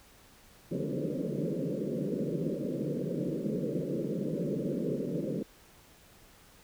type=band-pass noise; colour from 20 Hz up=pink; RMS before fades=-33 dBFS; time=0.71-5.43 s; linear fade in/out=5 ms; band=140 to 560 Hz; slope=96 dB/octave; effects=pink hiss -58 dBFS RMS until 6.63 s